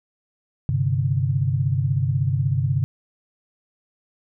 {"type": "chord", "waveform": "sine", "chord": "G suspended fourth", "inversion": "none", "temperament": "just", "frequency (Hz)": [98, 130.67, 147], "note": ["G2", "C3", "D3"], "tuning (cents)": [0, -2, 2], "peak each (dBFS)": [-24, -21, -24], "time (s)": [0.69, 2.84], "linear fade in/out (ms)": 0, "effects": []}